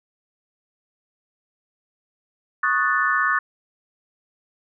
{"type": "chord", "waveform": "sine", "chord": "D# half-diminished seventh", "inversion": "third", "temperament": "equal", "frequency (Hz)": [1108.7, 1244.5, 1480, 1760], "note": ["C#6", "D#6", "F#6", "A6"], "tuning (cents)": [0, 0, 0, 0], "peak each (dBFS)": [-24, -24, -23, -22], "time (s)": [2.63, 3.39], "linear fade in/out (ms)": 5, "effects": []}